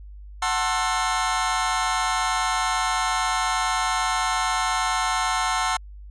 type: chord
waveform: sawtooth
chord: F# half-diminished seventh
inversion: none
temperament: just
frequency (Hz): 740 / 888 / 1065.6 / 1332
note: F#5 / A5 / C6 / E6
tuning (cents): 0 / +16 / +31 / +18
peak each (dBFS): -23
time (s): 0.42-5.77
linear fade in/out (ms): 5
effects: added 50 Hz sine -38 dBFS peak until 6.1 s + resampled to 22050 Hz